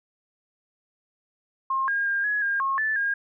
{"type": "tone with pitch steps", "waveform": "sine", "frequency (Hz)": [1067, 1620, 1607, 1681, 1612, 1084, 1750, 1622], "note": ["C6", "G#6", "G6", "G#6", "G6", "C#6", "A6", "G#6"], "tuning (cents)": [34, -43, 43, 20, 48, -39, -10, -41], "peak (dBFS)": -22, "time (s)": [1.7, 3.14], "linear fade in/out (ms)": 5, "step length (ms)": 180, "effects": []}